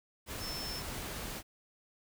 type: tone in noise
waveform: sine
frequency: 5310 Hz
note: E8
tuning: 12 cents sharp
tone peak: -40 dBFS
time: 0.39-0.83 s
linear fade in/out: 50 ms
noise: pink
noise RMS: -41 dBFS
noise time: 0.26-1.43 s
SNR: -2 dB
effects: none